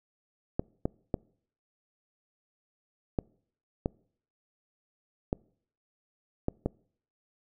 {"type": "clicks", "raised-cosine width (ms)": 2, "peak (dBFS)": -14, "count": 8, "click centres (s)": [0.595, 0.855, 1.142, 3.188, 3.859, 5.329, 6.484, 6.66], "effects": ["noise-tail reverb RT60 0.6 s tail -26 dB re dry"]}